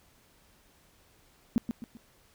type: tone with echo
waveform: sine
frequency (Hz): 233.1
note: A#3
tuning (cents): 0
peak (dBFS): -20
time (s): 1.56-1.58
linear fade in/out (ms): 0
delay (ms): 130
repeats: 3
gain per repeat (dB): -8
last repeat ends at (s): 1.97
effects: pink hiss -63 dBFS RMS until 2.34 s